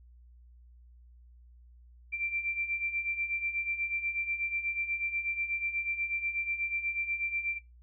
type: beating tone pair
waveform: sine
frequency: 2349 / 2357.2 Hz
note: D7 / D7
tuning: 0 / +6 cents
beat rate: 8.2 Hz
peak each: -38 / -32 dBFS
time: 2.12-7.59 s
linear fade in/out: 20 ms
effects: noise-tail reverb RT60 0.2 s tail -20 dB re dry + added 60 Hz sine -53 dBFS peak until 7.82 s